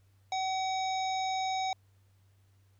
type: harmonic tone with a mistuned harmonic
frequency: 757 Hz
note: F#5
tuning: 39 cents sharp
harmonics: 1 / 3 / 5 / 7 / 9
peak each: -30 / -41 / -40 / -47 / -46 dBFS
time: 0.32-1.73 s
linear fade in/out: 2 ms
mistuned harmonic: 9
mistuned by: -55 cents
effects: added 97 Hz sine -62 dBFS peak until 2.79 s + pink hiss -74 dBFS RMS until 2.79 s